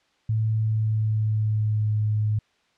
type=tone with pitch glide; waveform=sine; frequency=110 to 106.75 Hz; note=A2 to G#2; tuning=0 to +48 cents; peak=-20 dBFS; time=0.29-2.39 s; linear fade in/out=5 ms; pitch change=-52 cents; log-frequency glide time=0.48-1.9 s; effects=white hiss -65 dBFS RMS until 2.77 s + low-pass 4000 Hz 12 dB/octave